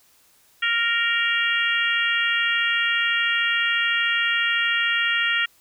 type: harmonic tone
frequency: 466.2 Hz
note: A#4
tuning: in tune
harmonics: 3 / 4 / 5 / 6 / 7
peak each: -25 / -23 / -28 / -25 / -29 dBFS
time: 0.62-5.46 s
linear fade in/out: 10 ms
effects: white hiss -58 dBFS RMS until 5.6 s